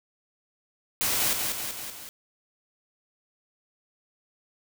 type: noise with echo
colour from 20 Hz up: white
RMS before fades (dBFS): -26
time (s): 1.01-1.33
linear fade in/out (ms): 0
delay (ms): 190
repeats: 4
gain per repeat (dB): -4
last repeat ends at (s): 2.09
effects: none